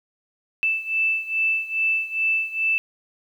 sine beating tone pair, 2641 / 2643.4 Hz, E7 / E7, +3 / +4 cents, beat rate 2.4 Hz, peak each -22 / -25 dBFS, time 0.63-2.78 s, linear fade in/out 0 ms, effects 9-bit

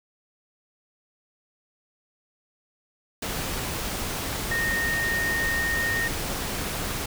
sine tone in noise, 1847 Hz, A#6, 16 cents flat, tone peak -24 dBFS, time 4.51-6.08 s, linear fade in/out 5 ms, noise pink, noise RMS -30 dBFS, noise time 3.22-7.06 s, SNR +3 dB, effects none

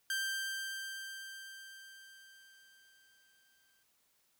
sawtooth tone with exponential decay, 1573 Hz, G6, 6 cents sharp, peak -29 dBFS, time 0.1-3.83 s, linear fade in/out 2 ms, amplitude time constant 810 ms, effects white hiss -74 dBFS RMS until 4.39 s

